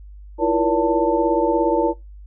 sine tone cluster, 326.1 / 343.1 / 478 / 569 / 890 Hz, E4 / F4 / A#4 / C#5 / A5, -19 / -31 / +43 / +45 / +20 cents, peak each -22 dBFS, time 0.38-1.94 s, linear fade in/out 50 ms, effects noise-tail reverb RT60 0.2 s tail -19 dB re dry + added 50 Hz sine -37 dBFS peak until 2.26 s

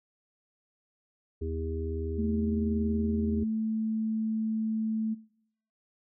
harmonic tone, 80.4 Hz, E2, 43 cents flat, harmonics 1 / 3 / 4 / 5, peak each -32 / -41 / -42 / -36 dBFS, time 1.41-3.44 s, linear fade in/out 10 ms
sine tone, 220 Hz, A3, in tune, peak -28 dBFS, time 2.17-5.15 s, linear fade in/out 20 ms
effects noise-tail reverb RT60 0.7 s tail -22 dB re dry

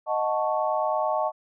sine chord, D# half-diminished seventh, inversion none, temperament equal with one note detuned, 622.3 / 731.5 / 880 / 1108.7 Hz, D#5 / F#5 / A5 / C#6, 0 / -20 / 0 / 0 cents, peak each -26 / -29 / -28 / -30 dBFS, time 0.06-1.32 s, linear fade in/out 50 ms, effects none

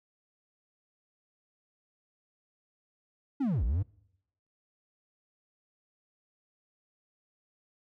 triangle linear two-way sweep, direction down then up, 294.3 to 50.1 to 104.7 Hz, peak -24 dBFS, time 3.4-3.83 s, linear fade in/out 10 ms, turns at 3.64 s, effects noise-tail reverb RT60 0.8 s tail -24 dB re dry

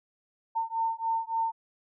sine beating tone pair, 904 / 907.5 Hz, A5 / A#5, +47 / -47 cents, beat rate 3.5 Hz, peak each -30 dBFS, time 0.55-1.52 s, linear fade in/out 20 ms, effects none

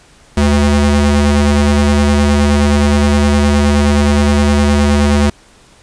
45% pulse ring-modulated tone, 145.6 Hz, D3, 15 cents flat, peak -5 dBFS, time 0.37-5.3 s, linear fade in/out 5 ms, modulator 68 Hz, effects pink hiss -45 dBFS RMS until 5.82 s + resampled to 22050 Hz

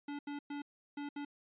square tone bursts at uneven times, 288 Hz, D4, 34 cents flat, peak -40 dBFS, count 5, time 0.08-0.19 / 0.27-0.39 / 0.5-0.62 / 0.97-1.09 / 1.16-1.25 s, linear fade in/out 5 ms, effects resampled to 8000 Hz

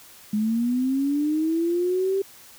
sine linear sweep, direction up, 207.7 to 393.8 Hz, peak -20 dBFS, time 0.33-2.22 s, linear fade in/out 5 ms, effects white hiss -48 dBFS RMS until 2.58 s

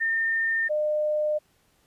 sine tone pair in turn, 1813 / 605 Hz, A#6 / D#5, -49 / -49 cents, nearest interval octave + perfect fifth, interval 1900 cents, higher first, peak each -22 dBFS, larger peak neither, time 0-0.69 / 0.69-1.39 s, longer second, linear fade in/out 20 ms, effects pink hiss -65 dBFS RMS until 1.86 s + resampled to 32000 Hz

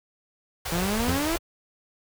pink band-stop noise, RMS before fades -31 dBFS, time 0.65-1.38 s, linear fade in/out 10 ms, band 130 to 390 Hz, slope 48 dB/octave
sawtooth exponential sweep, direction up, 164.81 to 345.1 Hz, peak -21 dBFS, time 0.72-1.36 s, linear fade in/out 2 ms
30% pulse tone with exponential decay, 86.6 Hz, F2, 14 cents flat, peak -20 dBFS, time 1.08-1.39 s, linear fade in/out 5 ms, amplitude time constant 67 ms
effects none

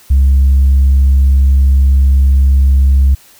sine tone, 67.7 Hz, C#2, 40 cents flat, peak -3 dBFS, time 0.1-3.15 s, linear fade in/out 10 ms, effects tanh soft clip ceiling -3 dBFS + white hiss -43 dBFS RMS until 3.39 s

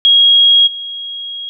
sine tone with level steps, 3287 Hz, G#7, 19 cents flat, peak -5 / -22 dBFS, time 0.05-1.49 s, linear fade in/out 0 ms, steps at 0.66 s, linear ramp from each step 20 ms, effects none

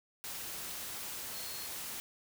sine tone in noise, 4280 Hz, C8, 38 cents sharp, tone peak -48 dBFS, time 1.34-1.66 s, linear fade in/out 0 ms, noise white, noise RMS -42 dBFS, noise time 0.24-2 s, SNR -9 dB, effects none

